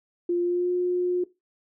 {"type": "tone with pitch glide", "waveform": "sine", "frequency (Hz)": [349.2, 358.2], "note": ["F4", "F4"], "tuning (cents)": [0, 44], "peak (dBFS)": -21, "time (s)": [0.29, 1.24], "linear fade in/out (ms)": 5, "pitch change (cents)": 44, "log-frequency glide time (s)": [0.41, 0.71], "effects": ["noise-tail reverb RT60 0.2 s tail -17 dB re dry"]}